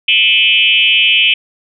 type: tone with frequency modulation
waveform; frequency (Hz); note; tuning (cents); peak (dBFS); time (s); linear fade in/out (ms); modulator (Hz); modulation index
sine; 2794; F7; 0; -7; 0.08-1.34; 5; 202; 2.1
effects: none